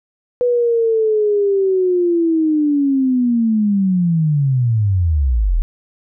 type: linear sweep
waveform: sine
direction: down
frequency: 493.9 to 35.52 Hz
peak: -12 dBFS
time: 0.41-5.62 s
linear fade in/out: 0 ms
effects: none